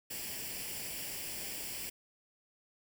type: noise with comb filter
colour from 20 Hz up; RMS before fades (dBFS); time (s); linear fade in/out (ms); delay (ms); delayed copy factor
white; -41; 0.1-1.9; 10; 0.39; +0.65
effects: none